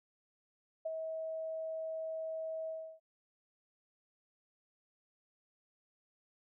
sine tone with ADSR envelope, 642 Hz, E5, 46 cents flat, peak -33 dBFS, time 0.85-3 s, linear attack 10 ms, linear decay 27 ms, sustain -4 dB, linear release 320 ms, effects none

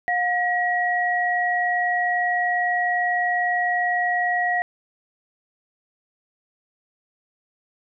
sine tone pair together, 715 / 1908.8 Hz, F5 / A#6, +41 / +41 cents, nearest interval octave + perfect fourth, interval 1700 cents, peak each -22 dBFS, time 0.08-4.62 s, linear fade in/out 0 ms, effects none

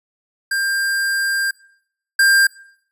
square tone pair in turn, 1594 / 1594 Hz, G6 / G6, +28 / +28 cents, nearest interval unison, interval 0 cents, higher neither, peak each -18 / -11 dBFS, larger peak second, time 0.51-1.51 / 2.19-2.47 s, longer first, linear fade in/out 5 ms, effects noise-tail reverb RT60 0.7 s tail -22 dB re dry + resampled to 32000 Hz

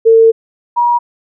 sine tone pair in turn, 451.7 / 957.1 Hz, A4 / A#5, +45 / +45 cents, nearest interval octave + minor second, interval 1300 cents, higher second, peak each -3 / -8 dBFS, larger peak first, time 0.05-0.32 / 0.76-0.99 s, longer first, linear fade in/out 20 ms, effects none

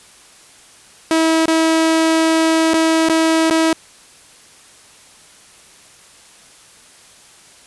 sawtooth tone with dropouts, 323.1 Hz, E4, 35 cents flat, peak -8 dBFS, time 1.11-3.73 s, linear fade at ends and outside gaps 1 ms, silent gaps 1.457-1.48 / 2.735-2.741 / 3.087-3.096 / 3.499-3.508 s, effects white hiss -45 dBFS RMS until 7.66 s + resampled to 24000 Hz

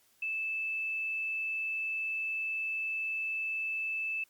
sine tone, 2629 Hz, E7, 5 cents flat, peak -31 dBFS, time 0.22-4.24 s, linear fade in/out 5 ms, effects white hiss -67 dBFS RMS until 4.29 s + MP3 96 kbps

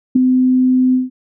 sine tone with ADSR envelope, 255.6 Hz, C4, 40 cents flat, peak -4 dBFS, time 0.15-1.1 s, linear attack 11 ms, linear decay 5 ms, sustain -5 dB, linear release 160 ms, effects none

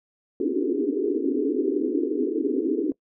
pink band-pass noise, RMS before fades -24 dBFS, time 0.4-2.92 s, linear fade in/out 2 ms, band 260 to 440 Hz, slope 96 dB/octave, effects noise-tail reverb RT60 0.1 s tail -21 dB re dry

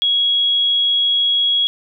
sine tone, 3322 Hz, G#7, in tune, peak -13 dBFS, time 0.02-1.67 s, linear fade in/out 0 ms, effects none

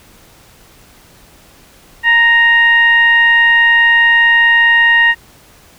sine tone with frequency modulation, 1864.7 Hz, A#6, in tune, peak -6 dBFS, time 2.03-5.15 s, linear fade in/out 50 ms, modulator 935 Hz, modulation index 0.51, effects pink hiss -44 dBFS RMS until 5.78 s

